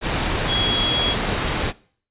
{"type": "tone in noise", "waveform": "sine", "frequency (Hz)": 3322, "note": "G#7", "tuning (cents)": 0, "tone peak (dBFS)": -19, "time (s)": [0.47, 1.16], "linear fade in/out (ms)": 50, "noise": "pink", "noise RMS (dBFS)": -22, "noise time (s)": [0.01, 1.73], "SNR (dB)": 0, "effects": ["noise-tail reverb RT60 0.5 s tail -22 dB re dry", "resampled to 8000 Hz"]}